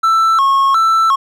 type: tone with vibrato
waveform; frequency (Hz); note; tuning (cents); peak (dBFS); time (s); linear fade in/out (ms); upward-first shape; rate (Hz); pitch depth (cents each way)
triangle; 1204; D6; +43; -7; 0.03-1.16; 10; square; 1.4; 170
effects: none